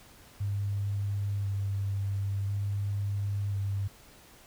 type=tone with vibrato; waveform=sine; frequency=99.9 Hz; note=G2; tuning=33 cents sharp; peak=-28 dBFS; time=0.4-3.88 s; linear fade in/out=10 ms; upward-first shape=square; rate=0.48 Hz; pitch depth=14 cents each way; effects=pink hiss -55 dBFS RMS until 4.46 s